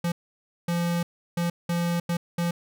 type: tone bursts at uneven times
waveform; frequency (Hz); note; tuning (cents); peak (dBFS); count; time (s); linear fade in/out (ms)
square; 171.9; F3; -27; -24; 6; 0.04-0.12 / 0.68-1.03 / 1.37-1.5 / 1.69-2 / 2.09-2.17 / 2.38-2.51; 5
effects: none